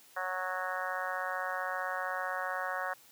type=harmonic tone; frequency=184.5 Hz; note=F#3; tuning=5 cents flat; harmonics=3 / 4 / 5 / 6 / 7 / 8 / 9 / 10; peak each=-41 / -40 / -44 / -39 / -43 / -40 / -41 / -43 dBFS; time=0.16-2.94 s; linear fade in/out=10 ms; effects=white hiss -59 dBFS RMS until 3.11 s + high-pass 100 Hz 12 dB/octave